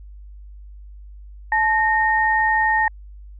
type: tone pair together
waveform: sine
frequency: 868.2 / 1845 Hz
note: A5 / A#6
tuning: -23 / -18 cents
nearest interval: octave + minor second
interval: 1305 cents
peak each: -18 dBFS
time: 1.52-2.88 s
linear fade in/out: 2 ms
effects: added 50 Hz sine -37 dBFS peak until 3.39 s